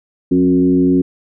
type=tone with frequency modulation; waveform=sine; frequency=270.3 Hz; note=C#4; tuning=44 cents flat; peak=-9 dBFS; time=0.31-1.02 s; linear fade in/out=10 ms; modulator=92.6 Hz; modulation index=0.92; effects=none

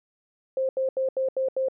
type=tone bursts; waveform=sine; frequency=527 Hz; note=C5; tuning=12 cents sharp; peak=-22 dBFS; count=6; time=0.57-1.685 s; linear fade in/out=2 ms; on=120 ms; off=79 ms; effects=none

